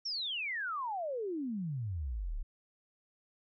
sine exponential sweep, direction down, 5670 to 30.87 Hz, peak -34 dBFS, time 0.05-2.43 s, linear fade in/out 10 ms, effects none

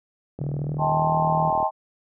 click train, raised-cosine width 2 ms, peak -20 dBFS, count 50, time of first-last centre 0.39-1.627 s, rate 39.6 Hz
sine tone with pitch glide, 143.5 to 159.22 Hz, D3 to D#3, -40 to +40 cents, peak -25 dBFS, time 0.4-1.5 s, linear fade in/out 10 ms, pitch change +180 cents, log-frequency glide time 0.55-1.12 s
sine chord, A half-diminished seventh, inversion second, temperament just, 633.6 / 792 / 880 / 1056 Hz, Eb5 / G5 / A5 / C6, +31 / +18 / 0 / +16 cents, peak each -26 / -24 / -24 / -27 dBFS, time 0.78-1.71 s, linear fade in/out 50 ms
effects high-pass 60 Hz 12 dB/octave

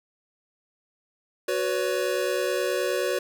square chord, F# suspended fourth, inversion none, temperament equal with one note detuned, 370 / 493.9 / 563.4 Hz, F#4 / B4 / C#5, 0 / 0 / +28 cents, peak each -29 dBFS, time 1.48-3.19 s, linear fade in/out 5 ms, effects none

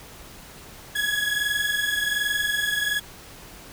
30% pulse tone pair together, 1666.7 / 1688 Hz, G#6 / G#6, +6 / +28 cents, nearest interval unison, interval 22 cents, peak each -23 dBFS, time 0.95-3 s, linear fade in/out 10 ms, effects pink hiss -44 dBFS RMS until 3.72 s

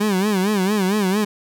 30% pulse tone with vibrato, 198.7 Hz, G3, 24 cents sharp, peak -14 dBFS, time 0-1.25 s, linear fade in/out 10 ms, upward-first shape sine, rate 4.4 Hz, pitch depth 140 cents each way, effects none

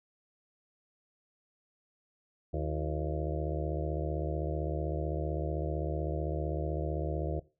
harmonic tone with a mistuned harmonic, 75.7 Hz, D#2, 47 cents flat, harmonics 1 / 2 / 4 / 5 / 6 / 7 / 8 / 9, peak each -34 / -37 / -40 / -41 / -42 / -42 / -43 / -44 dBFS, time 2.53-7.4 s, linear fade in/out 10 ms, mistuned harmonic 4, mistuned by +120 cents, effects noise-tail reverb RT60 0.3 s tail -18 dB re dry

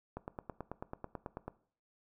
click train, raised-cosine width 1 ms, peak -26 dBFS, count 13, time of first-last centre 0.17-1.48 s, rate 9.16 Hz, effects noise-tail reverb RT60 0.5 s tail -18 dB re dry

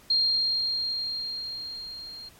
sine tone with level ramp, 4213 Hz, C8, 11 cents sharp, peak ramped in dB -19 to -39 dBFS, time 0.1-2.29 s, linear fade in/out 5 ms, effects pink hiss -54 dBFS RMS until 2.39 s + MP3 64 kbps

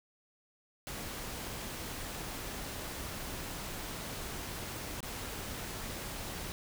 pink noise with dropouts, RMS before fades -41 dBFS, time 0.87-6.52 s, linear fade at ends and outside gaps 0 ms, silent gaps 5.005-5.029 s, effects none

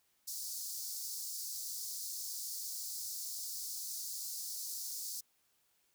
pink high-pass noise, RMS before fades -42 dBFS, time 0.27-5.21 s, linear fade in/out 10 ms, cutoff 4600 Hz, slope 48 dB/octave, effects white hiss -75 dBFS RMS until 5.94 s

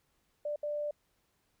sine tone bursts at uneven times, 591 Hz, D5, 11 cents sharp, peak -32 dBFS, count 2, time 0.45-0.56 / 0.63-0.91 s, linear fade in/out 5 ms, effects pink hiss -75 dBFS RMS until 1.6 s

